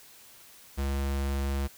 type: tone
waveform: square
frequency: 69 Hz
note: C#2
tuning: 7 cents flat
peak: -28 dBFS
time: 0.77-1.68 s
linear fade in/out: 20 ms
effects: white hiss -53 dBFS RMS until 1.77 s